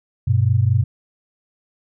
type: tone pair together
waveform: sine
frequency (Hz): 98 / 122.54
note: G2 / B2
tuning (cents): 0 / -13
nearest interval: major third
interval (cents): 387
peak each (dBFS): -16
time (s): 0.27-0.84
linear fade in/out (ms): 10
effects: none